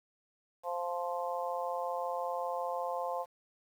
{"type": "harmonic tone", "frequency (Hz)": 174.61, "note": "F3", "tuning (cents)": 0, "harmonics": [3, 4, 5, 6], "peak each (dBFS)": [-37, -38, -39, -40], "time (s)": [0.63, 3.26], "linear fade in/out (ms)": 50, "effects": ["10-bit"]}